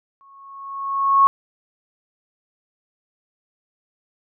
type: tone with exponential growth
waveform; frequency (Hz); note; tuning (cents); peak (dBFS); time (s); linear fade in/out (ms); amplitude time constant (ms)
sine; 1099; C#6; -15; -8; 0.21-1.27; 0; 230
effects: none